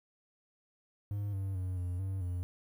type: tone with pitch steps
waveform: triangle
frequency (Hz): 102.1 / 96.8 / 92 / 89.2 / 95.8 / 88.9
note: G#2 / G2 / F#2 / F2 / G2 / F2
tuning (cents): -29 / -21 / -9 / +37 / -39 / +31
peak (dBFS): -31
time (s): 1.11-2.43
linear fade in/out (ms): 0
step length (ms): 220
effects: 11-bit